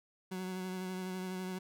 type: tone with vibrato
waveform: 30% pulse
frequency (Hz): 185.3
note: F#3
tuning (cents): +3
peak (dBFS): -35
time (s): 0.31-1.59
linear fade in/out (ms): 10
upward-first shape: sine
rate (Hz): 12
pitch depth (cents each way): 21
effects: none

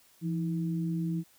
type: tone pair together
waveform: sine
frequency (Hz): 168.79 / 320.2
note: E3 / D#4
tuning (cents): +41 / +50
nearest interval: major seventh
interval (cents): 1109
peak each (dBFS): -29 / -36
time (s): 0.21-1.24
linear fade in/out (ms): 50
effects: white hiss -62 dBFS RMS until 1.38 s

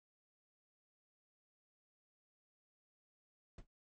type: noise with exponential decay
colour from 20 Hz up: brown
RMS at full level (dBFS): -41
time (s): 3.58-3.67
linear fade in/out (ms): 5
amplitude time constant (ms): 18
effects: MP3 32 kbps

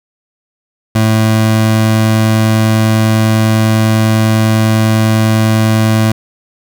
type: tone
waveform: 25% pulse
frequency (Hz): 110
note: A2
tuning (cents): 0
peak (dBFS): -4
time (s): 0.95-6.12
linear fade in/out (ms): 5
effects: none

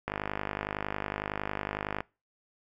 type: click train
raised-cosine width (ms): 0.5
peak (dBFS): -16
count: 99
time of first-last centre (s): 0.08-2.005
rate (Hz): 50.9
effects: noise-tail reverb RT60 0.3 s tail -24 dB re dry

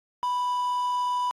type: tone with quantisation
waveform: triangle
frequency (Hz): 987.8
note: B5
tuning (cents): 0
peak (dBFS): -22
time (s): 0.23-1.31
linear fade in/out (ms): 0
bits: 8
effects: AAC 32 kbps

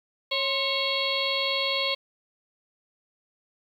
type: harmonic tone with a mistuned harmonic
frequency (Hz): 548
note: C#5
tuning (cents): -20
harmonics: 1 / 2 / 4 / 5 / 6 / 7 / 8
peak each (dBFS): -31 / -34 / -31 / -34 / -30 / -33 / -31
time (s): 0.31-1.95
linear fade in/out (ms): 10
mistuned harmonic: 2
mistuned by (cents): -69
effects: 9-bit

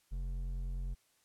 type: tone with hard clipping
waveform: sine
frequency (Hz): 44.83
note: F1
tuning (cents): +46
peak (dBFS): -37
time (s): 0.11-0.95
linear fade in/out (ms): 20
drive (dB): 7
effects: white hiss -72 dBFS RMS until 1.24 s + low-pass 12000 Hz 12 dB/octave

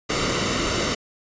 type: noise with comb filter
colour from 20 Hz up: pink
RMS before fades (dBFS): -23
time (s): 0.09-0.95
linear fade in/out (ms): 10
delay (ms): 1.2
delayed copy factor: -0.6
effects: resampled to 16000 Hz

